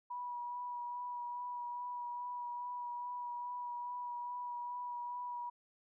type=tone with vibrato; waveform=sine; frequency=973 Hz; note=B5; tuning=26 cents flat; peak=-39 dBFS; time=0.1-5.5 s; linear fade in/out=10 ms; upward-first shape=sine; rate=2.4 Hz; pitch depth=16 cents each way; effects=none